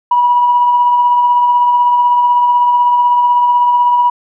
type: tone with tremolo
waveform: sine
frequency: 972 Hz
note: B5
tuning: 28 cents flat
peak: -5 dBFS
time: 0.11-4.1 s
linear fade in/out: 5 ms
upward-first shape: triangle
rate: 16 Hz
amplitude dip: 35%
effects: tanh soft clip ceiling -1 dBFS